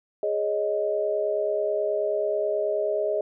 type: chord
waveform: sine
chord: Ab suspended fourth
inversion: none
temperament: just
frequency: 415.3 / 553.7 / 623 Hz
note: Ab4 / Db5 / Eb5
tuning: 0 / -2 / +2 cents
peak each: -27 / -31 / -25 dBFS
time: 0.23-3.21 s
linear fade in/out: 2 ms
effects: none